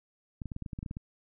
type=clicks; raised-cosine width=5 ms; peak=-25 dBFS; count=12; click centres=0.418 / 0.457 / 0.518 / 0.564 / 0.623 / 0.662 / 0.732 / 0.789 / 0.829 / 0.862 / 0.911 / 0.969 s; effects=none